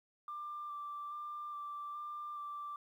sine tone with vibrato, 1181 Hz, D6, 9 cents sharp, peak -40 dBFS, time 0.28-2.76 s, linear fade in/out 2 ms, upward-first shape square, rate 1.2 Hz, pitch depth 13 cents each way, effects tanh soft clip ceiling -36 dBFS + 12-bit

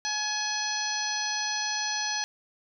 harmonic tone with a mistuned harmonic, 847 Hz, G#5, 34 cents sharp, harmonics 1 / 2 / 3 / 4 / 5 / 6 / 7, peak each -35 / -34 / -39 / -39 / -34 / -37 / -33 dBFS, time 0.05-2.24 s, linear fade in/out 0 ms, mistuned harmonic 4, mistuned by -39 cents, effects none

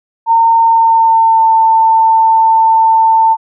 sine tone with pitch glide, 913 to 894.7 Hz, A#5 to A5, -36 to +29 cents, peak -5 dBFS, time 0.26-3.37 s, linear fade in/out 50 ms, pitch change -35 cents, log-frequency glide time 0.6-1.52 s, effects none

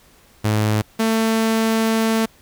sawtooth tone pair in turn, 107 / 223.3 Hz, A2 / A3, -48 / +26 cents, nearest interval octave + minor second, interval 1274 cents, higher second, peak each -12 dBFS, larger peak neither, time 0.44-0.82 / 0.99-2.26 s, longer second, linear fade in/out 10 ms, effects pink hiss -52 dBFS RMS until 2.41 s

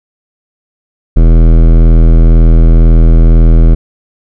sine tone with hard clipping, 41 Hz, E1, 9 cents flat, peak -3 dBFS, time 1.16-3.75 s, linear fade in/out 10 ms, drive 17 dB, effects none

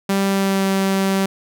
sawtooth tone with pitch glide, 196 to 193.53 Hz, G3 to G3, 0 to -22 cents, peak -12 dBFS, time 0.09-1.26 s, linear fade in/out 5 ms, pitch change -22 cents, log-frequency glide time 0.26-0.66 s, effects none

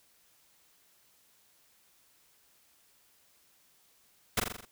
pink noise with echo, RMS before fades -27 dBFS, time 4.37-4.4 s, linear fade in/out 5 ms, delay 42 ms, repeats 6, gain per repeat -4 dB, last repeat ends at 4.652 s, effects white hiss -66 dBFS RMS until 4.71 s

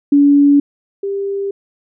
sine tone pair in turn, 285.2 / 396.6 Hz, C#4 / G4, +49 / +20 cents, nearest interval tritone, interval 571 cents, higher second, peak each -6 / -17 dBFS, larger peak first, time 0.12-0.6 / 1.03-1.51 s, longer neither, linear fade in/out 5 ms, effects none

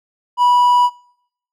triangle tone, 979 Hz, B5, 15 cents flat, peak -8 dBFS, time 0.37-0.9 s, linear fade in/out 50 ms, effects noise-tail reverb RT60 0.7 s tail -22 dB re dry

